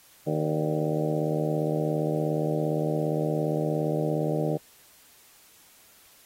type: harmonic tone with a mistuned harmonic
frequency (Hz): 77.3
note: D#2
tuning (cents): -11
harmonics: 2 / 3 / 4 / 5 / 6 / 7 / 8 / 9 / 10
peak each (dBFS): -28 / -37 / -31 / -34 / -31 / -37 / -32 / -41 / -40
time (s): 0.26-4.58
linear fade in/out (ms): 20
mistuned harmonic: 8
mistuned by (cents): -63
effects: white hiss -56 dBFS RMS until 6.25 s + AAC 48 kbps